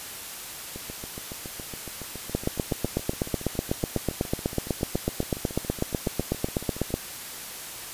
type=two click trains; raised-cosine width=2 ms; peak=-10 / -23 dBFS; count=38 / 45; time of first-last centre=2.35-6.941 / 0.76-6.905 s; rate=8.06 / 7.16 Hz; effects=white hiss -38 dBFS RMS until 7.93 s + resampled to 32000 Hz